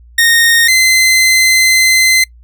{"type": "tone pair in turn", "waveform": "sawtooth", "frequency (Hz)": [1852, 2060], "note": ["A#6", "C7"], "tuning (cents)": [-12, -28], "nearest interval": "major second", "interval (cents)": 184, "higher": "second", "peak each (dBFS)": -3, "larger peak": "neither", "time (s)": [[0.18, 0.68], [0.68, 2.24]], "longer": "second", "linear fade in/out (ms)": 5, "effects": ["noise-tail reverb RT60 0.1 s tail -25 dB re dry", "added 59 Hz sine -37 dBFS peak until 2.43 s"]}